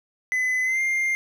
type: tone with pitch glide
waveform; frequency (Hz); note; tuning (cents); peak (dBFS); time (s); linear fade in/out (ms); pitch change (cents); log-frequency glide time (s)
triangle; 2017 to 2108; B6 to C7; +36 to +12; -19; 0.32-1.15; 0; +76; 0.63-0.8
effects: 10-bit